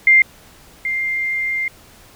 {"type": "tone pair in turn", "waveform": "sine", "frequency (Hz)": [2102, 2102], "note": ["C7", "C7"], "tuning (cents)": [7, 7], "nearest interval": "unison", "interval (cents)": 0, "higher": "neither", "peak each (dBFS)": [-7, -18], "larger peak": "first", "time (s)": [[0.07, 0.22], [0.85, 1.68]], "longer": "second", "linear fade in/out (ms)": 2, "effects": ["pink hiss -46 dBFS RMS until 2.15 s"]}